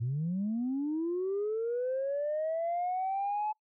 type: linear sweep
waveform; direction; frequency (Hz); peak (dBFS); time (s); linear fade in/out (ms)
sine; up; 111.4 to 861; -28; 0-3.53; 20
effects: noise-tail reverb RT60 0.1 s tail -24 dB re dry + tanh soft clip ceiling -26 dBFS